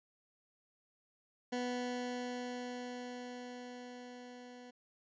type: tone with level ramp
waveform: 20% pulse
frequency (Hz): 246.9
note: B3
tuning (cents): 0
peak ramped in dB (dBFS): -30 to -46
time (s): 1.52-4.71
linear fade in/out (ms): 10
effects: resampled to 16000 Hz